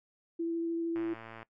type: tone with vibrato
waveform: sine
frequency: 333.8 Hz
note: E4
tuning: 22 cents sharp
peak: -30 dBFS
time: 0.39-1.14 s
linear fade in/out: 10 ms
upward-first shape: sine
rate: 13 Hz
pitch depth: 9 cents each way
type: click train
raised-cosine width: 0.5 ms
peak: -31 dBFS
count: 54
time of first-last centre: 0.96-1.429 s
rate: 113 Hz
effects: noise-tail reverb RT60 0.1 s tail -20 dB re dry